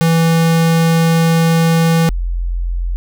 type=tone pair in turn; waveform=square / sine; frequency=164.81 / 43.43 Hz; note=E3 / F1; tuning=0 / -9 cents; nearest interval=octave + major seventh; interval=2309 cents; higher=first; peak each=-10 / -15 dBFS; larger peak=first; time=0.01-2.09 / 2.09-2.96 s; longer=first; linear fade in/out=0 ms; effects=none